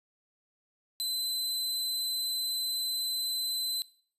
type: tone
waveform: sawtooth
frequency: 4042 Hz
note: B7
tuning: 39 cents sharp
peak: -27 dBFS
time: 1-3.82 s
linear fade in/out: 0 ms
effects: noise-tail reverb RT60 0.5 s tail -20 dB re dry + resampled to 32000 Hz